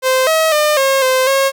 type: tone with pitch steps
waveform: sawtooth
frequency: 519 / 639 / 603 / 540 / 518 / 543 Hz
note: C5 / D#5 / D5 / C#5 / C5 / C#5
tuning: -14 / +46 / +46 / -45 / -17 / -36 cents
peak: -7 dBFS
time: 0.02-1.52 s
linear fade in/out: 50 ms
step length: 250 ms
effects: none